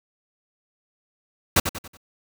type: noise with echo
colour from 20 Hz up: pink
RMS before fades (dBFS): -17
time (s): 1.56-1.6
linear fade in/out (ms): 5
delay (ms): 93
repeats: 4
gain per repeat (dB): -8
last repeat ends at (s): 1.972
effects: none